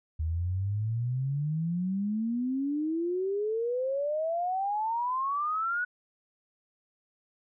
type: exponential sweep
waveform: sine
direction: up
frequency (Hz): 77.2 to 1484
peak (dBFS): -27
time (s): 0.19-5.85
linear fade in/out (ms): 10
effects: none